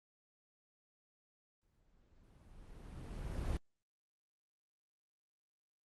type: noise with exponential growth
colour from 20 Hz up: brown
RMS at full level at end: -36 dBFS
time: 1.63-3.57 s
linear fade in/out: 2 ms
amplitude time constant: 420 ms
effects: Opus 24 kbps